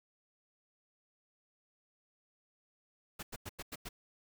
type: noise bursts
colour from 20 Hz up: pink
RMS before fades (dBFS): -43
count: 6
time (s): 3.19-3.89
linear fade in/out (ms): 10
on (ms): 40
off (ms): 92
effects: none